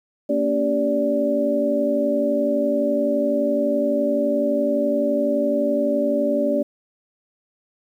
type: tone cluster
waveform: sine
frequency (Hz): 231.8 / 283.6 / 388.7 / 581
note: A#3 / C#4 / G4 / D5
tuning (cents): -10 / +40 / -15 / -19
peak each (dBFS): -25 / -23 / -28 / -20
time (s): 0.29-6.63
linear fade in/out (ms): 10
effects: 9-bit